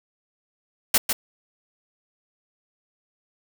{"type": "noise with echo", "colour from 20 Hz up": "white", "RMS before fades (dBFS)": -17, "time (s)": [0.94, 0.98], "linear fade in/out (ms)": 5, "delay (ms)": 150, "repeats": 1, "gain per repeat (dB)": -6, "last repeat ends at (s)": 1.13, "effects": []}